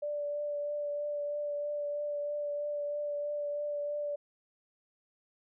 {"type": "tone with vibrato", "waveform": "sine", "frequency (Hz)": 585, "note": "D5", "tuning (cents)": -7, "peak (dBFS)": -32, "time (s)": [0.02, 4.16], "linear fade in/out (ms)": 10, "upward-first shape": "triangle", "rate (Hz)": 3.1, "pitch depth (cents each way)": 16, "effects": []}